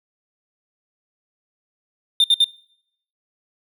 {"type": "tone bursts", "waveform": "triangle", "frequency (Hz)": 3610, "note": "A7", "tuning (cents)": 44, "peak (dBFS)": -10, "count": 3, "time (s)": [2.2, 2.443], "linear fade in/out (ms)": 2, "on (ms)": 41, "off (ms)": 60, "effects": ["noise-tail reverb RT60 0.7 s tail -23 dB re dry"]}